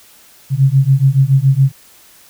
sine beating tone pair, 132 / 139.1 Hz, C3 / C#3, +16 / +6 cents, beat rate 7.1 Hz, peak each -11 dBFS, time 0.5-1.72 s, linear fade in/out 50 ms, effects white hiss -45 dBFS RMS until 2.29 s

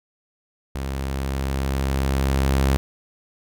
sawtooth tone with level ramp, 67.4 Hz, C#2, 48 cents flat, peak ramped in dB -22 to -12 dBFS, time 0.75-2.77 s, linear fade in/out 0 ms, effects none

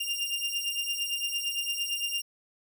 sawtooth beating tone pair, 2794 / 2802.8 Hz, F7 / F7, 0 / +6 cents, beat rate 8.8 Hz, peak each -29 dBFS, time 0-2.22 s, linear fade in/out 10 ms, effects none

